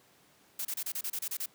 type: noise bursts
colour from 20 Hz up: blue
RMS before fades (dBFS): -35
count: 10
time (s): 0.59-1.46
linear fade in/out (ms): 5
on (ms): 60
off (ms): 30
effects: pink hiss -63 dBFS RMS until 1.54 s + high-pass 150 Hz 12 dB/octave